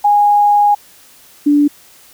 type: tone pair in turn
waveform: sine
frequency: 824 / 291.3 Hz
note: G#5 / D4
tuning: -14 / -14 cents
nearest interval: octave + tritone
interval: 1800 cents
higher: first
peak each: -7 dBFS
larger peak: neither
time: 0.04-0.75 / 1.46-1.68 s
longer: first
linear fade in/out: 10 ms
effects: white hiss -44 dBFS RMS until 2.13 s